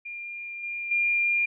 sine tone with level steps, 2401 Hz, D7, 38 cents sharp, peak -34 / -30 / -21 dBFS, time 0.05-1.46 s, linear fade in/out 10 ms, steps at 0.63 / 0.91 s, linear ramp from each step 5 ms, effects none

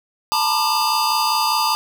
square tone cluster, 879 / 944 / 1004 / 1197 / 4810 Hz, A5 / A#5 / B5 / D6 / D8, -2 / +22 / +28 / +33 / +41 cents, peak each -22 / -26 / -27 / -23 / -23 dBFS, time 0.32-1.75 s, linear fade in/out 0 ms, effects none

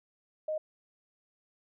sine tone, 620 Hz, D#5, 6 cents flat, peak -30 dBFS, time 0.48-0.58 s, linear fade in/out 5 ms, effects none

